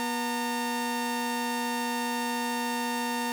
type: tone pair together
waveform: sawtooth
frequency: 241.8 / 913 Hz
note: B3 / A#5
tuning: -36 / -36 cents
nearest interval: octave + major seventh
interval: 2300 cents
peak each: -27 dBFS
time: 0-3.32 s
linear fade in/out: 0 ms
effects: none